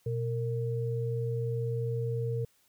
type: tone pair together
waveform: sine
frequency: 121.45 / 460 Hz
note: B2 / A#4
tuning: -29 / -23 cents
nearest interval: octave + major seventh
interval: 2306 cents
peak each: -30 / -34 dBFS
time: 0.06-2.45 s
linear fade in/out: 5 ms
effects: white hiss -68 dBFS RMS until 2.68 s